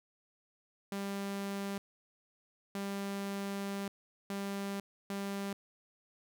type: tone bursts at uneven times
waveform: sawtooth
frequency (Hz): 198.4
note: G3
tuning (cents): +21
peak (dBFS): -32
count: 4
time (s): 0.92-1.78 / 2.75-3.88 / 4.3-4.8 / 5.1-5.53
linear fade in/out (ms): 2
effects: none